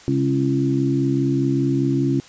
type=harmonic tone with a mistuned harmonic; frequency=67.8 Hz; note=C#2; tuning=38 cents flat; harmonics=2 / 3 / 4 / 5; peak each=-21 / -30 / -20 / -23 dBFS; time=0.08-2.2 s; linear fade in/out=0 ms; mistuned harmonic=4; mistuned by=+18 cents; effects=white hiss -45 dBFS RMS until 2.28 s + resampled to 16000 Hz